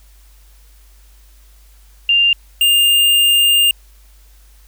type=tone pair in turn; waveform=sine / square; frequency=2794 / 2807 Hz; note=F7 / F7; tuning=0 / +8 cents; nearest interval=unison; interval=8 cents; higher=second; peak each=-9 / -10 dBFS; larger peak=first; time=2.09-2.33 / 2.61-3.71 s; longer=second; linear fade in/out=2 ms; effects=added 50 Hz sine -43 dBFS peak until 4.67 s + white hiss -53 dBFS RMS until 4.67 s

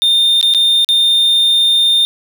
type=tone with dropouts; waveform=triangle; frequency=3628 Hz; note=A#7; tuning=48 cents flat; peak=-7 dBFS; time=0.02-2.05 s; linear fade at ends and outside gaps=0 ms; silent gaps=0.412-0.428 / 0.538-0.547 / 0.846-0.889 s; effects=none

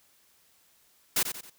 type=noise with echo; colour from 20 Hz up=white; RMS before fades=-25 dBFS; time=1.16-1.23 s; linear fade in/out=5 ms; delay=90 ms; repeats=3; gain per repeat=-8 dB; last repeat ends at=1.5 s; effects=white hiss -64 dBFS RMS until 1.58 s

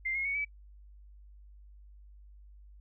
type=tone with pitch steps; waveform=sine; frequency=2093 / 2158 / 2225 / 2294 Hz; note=C7 / C#7 / C#7 / D7; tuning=0 / -47 / +6 / -41 cents; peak=-30 dBFS; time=0.05-0.45 s; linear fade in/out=10 ms; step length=100 ms; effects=noise-tail reverb RT60 0.1 s tail -26 dB re dry + added 50 Hz sine -51 dBFS peak until 2.8 s

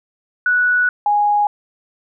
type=tone pair in turn; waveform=sine; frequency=1474 / 827.3 Hz; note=F#6 / G#5; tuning=-7 / -7 cents; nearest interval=minor seventh; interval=1000 cents; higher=first; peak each=-12 dBFS; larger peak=neither; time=0.46-0.89 / 1.06-1.47 s; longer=first; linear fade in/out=2 ms; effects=none

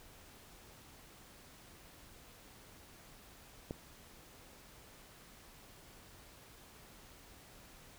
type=click; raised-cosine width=2 ms; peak=-26 dBFS; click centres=3.709 s; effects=pink hiss -58 dBFS RMS until 7.98 s

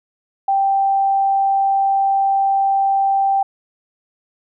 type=tone; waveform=sine; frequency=784 Hz; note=G5; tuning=in tune; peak=-13 dBFS; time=0.48-3.43 s; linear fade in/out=5 ms; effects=none

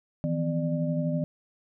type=tone cluster; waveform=sine; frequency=160.6 / 172.6 / 253.3 / 595 Hz; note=E3 / F3 / B3 / D5; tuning=-45 / -20 / +44 / +22 cents; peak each=-27 / -36 / -31 / -33 dBFS; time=0.24-1.24 s; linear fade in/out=0 ms; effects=none

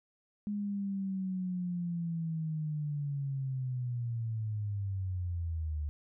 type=linear sweep; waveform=sine; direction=down; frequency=207.7 to 73.1 Hz; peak=-32 dBFS; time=0.47-5.89 s; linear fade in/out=0 ms; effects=none

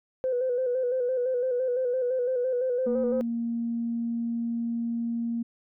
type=tone with vibrato; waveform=sine; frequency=503 Hz; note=B4; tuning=32 cents sharp; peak=-23 dBFS; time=0.24-3.21 s; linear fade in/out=0 ms; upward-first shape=square; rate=5.9 Hz; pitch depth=48 cents each way
type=tone; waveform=sine; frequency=233.1 Hz; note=A#3; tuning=in tune; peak=-26 dBFS; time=2.86-5.43 s; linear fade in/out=10 ms
effects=tanh soft clip ceiling -18 dBFS

